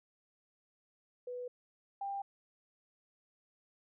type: tone pair in turn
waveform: sine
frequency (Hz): 493.9 / 794.3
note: B4 / G5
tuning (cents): 0 / +23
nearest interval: minor sixth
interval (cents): 823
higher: second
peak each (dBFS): -39 / -36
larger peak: second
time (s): 1.27-1.48 / 2.01-2.22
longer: neither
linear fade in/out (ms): 5
effects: none